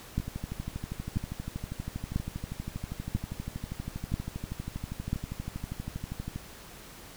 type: two click trains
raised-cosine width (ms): 5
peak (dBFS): -22 / -15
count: 78 / 6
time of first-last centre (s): 0.2-6.36 / 0.18-5.13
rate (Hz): 12.5 / 1.01
effects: pink hiss -48 dBFS RMS until 7.16 s